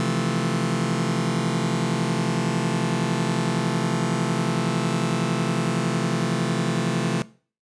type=chord; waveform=sawtooth; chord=F major seventh; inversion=second; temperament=just; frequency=130.96 / 163.7 / 174.61 / 218.3 Hz; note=C3 / E3 / F3 / A3; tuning=+2 / -12 / 0 / -13 cents; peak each=-23 dBFS; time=0-7.22 s; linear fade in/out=0 ms; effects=noise-tail reverb RT60 0.4 s tail -19 dB re dry + resampled to 22050 Hz